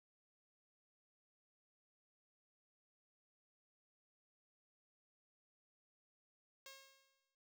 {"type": "tone with exponential decay", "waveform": "5% pulse", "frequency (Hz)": 541, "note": "C#5", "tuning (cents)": -42, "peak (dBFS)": -40, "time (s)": [6.66, 7.35], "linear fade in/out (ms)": 1, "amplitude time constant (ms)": 150, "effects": []}